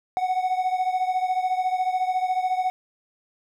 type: beating tone pair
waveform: triangle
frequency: 738 / 752 Hz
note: F#5 / F#5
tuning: -5 / +28 cents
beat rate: 14 Hz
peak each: -21 / -25 dBFS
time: 0.17-2.7 s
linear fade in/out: 0 ms
effects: none